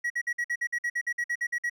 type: tone bursts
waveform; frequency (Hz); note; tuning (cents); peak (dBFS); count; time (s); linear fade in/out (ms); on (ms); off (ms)
triangle; 1916; A#6; +47; -24; 15; 0.04-1.698; 10; 62; 52
effects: none